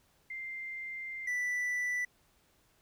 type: tone pair in turn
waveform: sine / triangle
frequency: 2093 / 1975.5 Hz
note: C7 / B6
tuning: 0 / 0 cents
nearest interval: minor second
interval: 100 cents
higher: first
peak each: -38 / -29 dBFS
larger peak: second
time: 0.3-1.27 / 1.27-2.05 s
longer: first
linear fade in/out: 5 ms
effects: pink hiss -69 dBFS RMS until 2.81 s